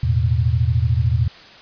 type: chord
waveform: sine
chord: E suspended fourth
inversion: none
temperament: equal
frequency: 82.41 / 110 / 123.47 Hz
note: E2 / A2 / B2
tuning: 0 / 0 / 0 cents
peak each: -19 dBFS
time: 0.03-1.28 s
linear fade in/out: 5 ms
effects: white hiss -42 dBFS RMS until 1.61 s + resampled to 11025 Hz